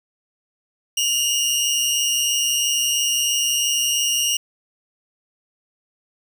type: tone pair together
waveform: 20% pulse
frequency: 2829 / 2975 Hz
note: F7 / F#7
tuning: +22 / +9 cents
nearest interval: minor second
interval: 87 cents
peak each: -14 / -22 dBFS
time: 0.97-4.37 s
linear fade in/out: 5 ms
effects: none